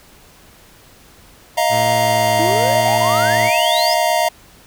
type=chord; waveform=square; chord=Eb suspended second; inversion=none; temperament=equal with one note detuned; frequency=630.2 / 698.5 / 932.3 Hz; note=Eb5 / F5 / Bb5; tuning=+22 / 0 / 0 cents; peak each=-19 / -18 / -20 dBFS; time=1.57-4.29 s; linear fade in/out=10 ms
type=tone with vibrato; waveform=sawtooth; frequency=113.3 Hz; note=A#2; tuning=49 cents flat; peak=-18 dBFS; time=1.69-3.51 s; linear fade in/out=50 ms; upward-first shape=triangle; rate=1.1 Hz; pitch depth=35 cents each way
type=exponential sweep; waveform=triangle; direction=up; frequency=310 to 5274 Hz; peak=-18 dBFS; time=2.39-3.94 s; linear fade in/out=5 ms
effects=pink hiss -46 dBFS RMS until 4.66 s